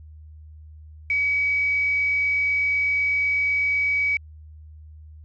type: tone with quantisation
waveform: sine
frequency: 2272 Hz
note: C#7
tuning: 42 cents sharp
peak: -19 dBFS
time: 1.1-4.17 s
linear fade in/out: 2 ms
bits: 7
effects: added 77 Hz sine -41 dBFS peak until 5.24 s + resampled to 16000 Hz